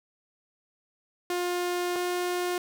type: tone pair in turn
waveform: sawtooth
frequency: 354.8 / 356.6 Hz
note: F4 / F4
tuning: +27 / +36 cents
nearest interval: unison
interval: 9 cents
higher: second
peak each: -23 dBFS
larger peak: neither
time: 1.3-1.96 / 1.96-2.58 s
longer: first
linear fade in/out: 2 ms
effects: none